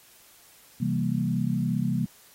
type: chord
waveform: sine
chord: C dominant seventh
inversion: none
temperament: equal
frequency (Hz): 130.81 / 164.81 / 196 / 233.1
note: C3 / E3 / G3 / Bb3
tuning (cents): 0 / 0 / 0 / 0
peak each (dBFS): -29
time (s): 0.8-2.06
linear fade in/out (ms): 10
effects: white hiss -55 dBFS RMS until 2.34 s + AAC 48 kbps